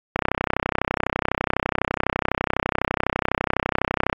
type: click train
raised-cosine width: 0.5 ms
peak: -4 dBFS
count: 128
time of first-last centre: 0.16-4.129 s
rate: 32 Hz
effects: AAC 48 kbps